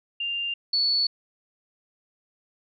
sine tone pair in turn, 2794 / 4435 Hz, F7 / C#8, 0 / 0 cents, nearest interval minor sixth, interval 800 cents, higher second, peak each -26 / -20 dBFS, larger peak second, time 0.2-0.54 / 0.73-1.07 s, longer neither, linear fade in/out 5 ms, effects none

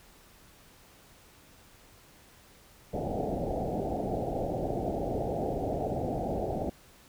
white low-pass noise, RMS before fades -32 dBFS, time 2.93-6.7 s, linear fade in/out 10 ms, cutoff 790 Hz, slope 96 dB/octave, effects pink hiss -57 dBFS RMS until 7.08 s

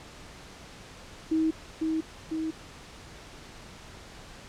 sine tone with echo, 318.5 Hz, D#4, 41 cents sharp, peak -22 dBFS, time 1.31-1.51 s, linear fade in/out 10 ms, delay 500 ms, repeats 2, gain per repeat -3 dB, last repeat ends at 2.51 s, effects pink hiss -47 dBFS RMS until 4.48 s + low-pass 7000 Hz 12 dB/octave

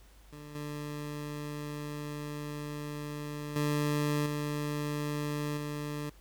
20% pulse tone with level steps, 147.8 Hz, D3, 11 cents sharp, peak -40 / -32 / -23 / -27 / -30 dBFS, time 0.32-6.1 s, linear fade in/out 10 ms, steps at 0.55 / 3.56 / 4.26 / 5.57 s, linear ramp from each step 2 ms, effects added 50 Hz sine -55 dBFS peak until 6.2 s + pink hiss -62 dBFS RMS until 6.2 s

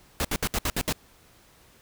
pink noise bursts, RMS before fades -26 dBFS, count 7, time 0.2-0.925 s, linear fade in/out 0 ms, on 47 ms, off 66 ms, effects pink hiss -57 dBFS RMS until 1.81 s

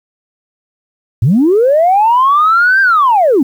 sine linear two-way sweep, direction up then down, 96 to 1600 to 239.7 Hz, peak -5 dBFS, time 1.22-3.43 s, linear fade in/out 5 ms, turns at 2.81 s, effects tanh soft clip ceiling -2 dBFS + 7-bit

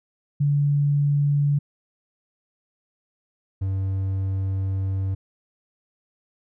sine / triangle tone pair in turn, 143.9 / 96.04 Hz, D3 / G2, -35 / -35 cents, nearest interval perfect fifth, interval 700 cents, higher first, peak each -17 / -20 dBFS, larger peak first, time 0.4-1.59 / 3.61-5.15 s, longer second, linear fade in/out 10 ms, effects none

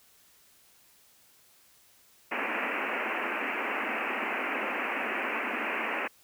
white band-pass noise, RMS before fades -32 dBFS, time 2.31-6.08 s, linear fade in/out 10 ms, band 210 to 2700 Hz, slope 96 dB/octave, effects white hiss -61 dBFS RMS until 6.23 s

